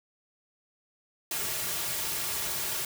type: noise with comb filter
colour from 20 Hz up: white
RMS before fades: -32 dBFS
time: 1.31-2.85 s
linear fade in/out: 2 ms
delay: 3.9 ms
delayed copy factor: -0.65
effects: none